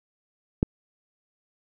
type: click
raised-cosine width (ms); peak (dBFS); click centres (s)
3; -7; 0.629
effects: none